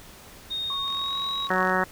sine tone with pitch glide, 3706 to 3826 Hz, A#7 to A#7, -11 to +44 cents, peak -27 dBFS, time 0.5-1.48 s, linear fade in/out 20 ms, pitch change +55 cents, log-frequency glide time 0.84-1.19 s
sine tone, 1106 Hz, C#6, 4 cents flat, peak -32 dBFS, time 0.7-1.64 s, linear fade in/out 2 ms
click train, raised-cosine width 0.2 ms, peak -26 dBFS, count 37, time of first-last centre 0.88-1.696 s, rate 44.1 Hz
harmonic tone, 185.6 Hz, F#3, 6 cents sharp, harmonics 1 / 2 / 3 / 4 / 5 / 6 / 7 / 8 / 9 / 10, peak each -30 / -30 / -30 / -30 / -30 / -30 / -30 / -30 / -30 / -30 dBFS, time 1.5-1.84 s, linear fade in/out 2 ms
effects pink hiss -47 dBFS RMS until 1.91 s

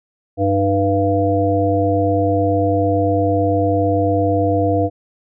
harmonic tone with a mistuned harmonic, 98 Hz, G2, in tune, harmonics 1 / 3 / 5 / 7, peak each -19 / -19 / -19 / -19 dBFS, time 0.37-4.9 s, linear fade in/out 50 ms, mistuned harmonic 3, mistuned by +52 cents, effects none

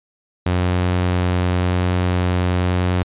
sawtooth tone, 90.1 Hz, F#2, 45 cents flat, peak -12 dBFS, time 0.46-3.03 s, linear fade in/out 5 ms, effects resampled to 8000 Hz

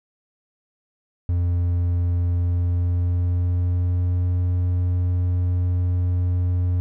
triangle tone with pitch glide, 87.5 to 89.29 Hz, F2 to F2, +4 to +39 cents, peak -16 dBFS, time 1.29-6.8 s, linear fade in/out 0 ms, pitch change +35 cents, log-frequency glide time 2.33-4.3 s, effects none

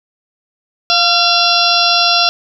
harmonic tone with a mistuned harmonic, 686 Hz, F5, 31 cents flat, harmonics 1 / 2 / 4 / 5 / 6 / 7 / 8, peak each -17 / -17 / -17 / -17 / -17 / -17 / -17 dBFS, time 0.9-2.29 s, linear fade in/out 0 ms, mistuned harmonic 1, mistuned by +28 cents, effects none

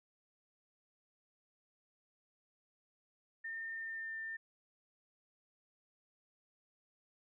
sine tone with pitch glide, 1813 to 1800.5 Hz, A#6 to A6, -49 to +39 cents, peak -40 dBFS, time 3.44-4.37 s, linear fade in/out 10 ms, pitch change -12 cents, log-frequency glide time 3.72-4.07 s, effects none

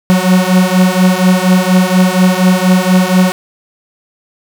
45% pulse beating tone pair, 182.2 / 186.4 Hz, F#3 / F#3, -26 / +13 cents, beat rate 4.2 Hz, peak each -10 dBFS, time 0.1-3.32 s, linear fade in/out 0 ms, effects none

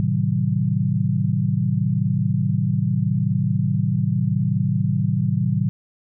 sine chord, A diminished seventh, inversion none, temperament equal with one note detuned, 110 / 130.81 / 155.56 / 189.21 Hz, A2 / C3 / Eb3 / Gb3, 0 / 0 / 0 / +39 cents, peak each -23 dBFS, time 0-5.69 s, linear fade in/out 0 ms, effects none

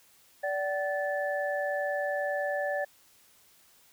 sine tone cluster, 581 / 759 / 1745 Hz, D5 / F#5 / A6, -19 / +44 / -15 cents, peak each -30 / -35 / -34 dBFS, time 0.43-2.85 s, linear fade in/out 10 ms, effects white hiss -61 dBFS RMS until 3.92 s

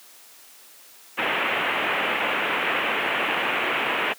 white low-pass noise, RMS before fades -24 dBFS, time 1.17-4.14 s, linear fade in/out 20 ms, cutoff 2900 Hz, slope 48 dB/octave, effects white hiss -49 dBFS RMS until 4.18 s + high-pass 300 Hz 12 dB/octave

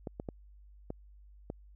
clicks, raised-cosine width 2 ms, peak -24 dBFS, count 5, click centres 0.072 / 0.199 / 0.288 / 0.904 / 1.501 s, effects added 50 Hz sine -53 dBFS peak until 1.75 s

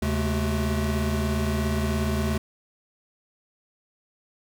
square tone cluster, 77.1 / 133.8 / 214.3 / 374 Hz, D#2 / C3 / A3 / F#4, -15 / +39 / -45 / +19 cents, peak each -27 / -32 / -28 / -35 dBFS, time 0.02-2.38 s, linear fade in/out 5 ms, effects none

